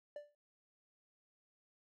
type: tone with exponential decay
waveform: triangle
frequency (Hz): 587.3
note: D5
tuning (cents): 0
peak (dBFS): -39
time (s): 0.16-0.35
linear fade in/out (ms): 2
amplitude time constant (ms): 41
effects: none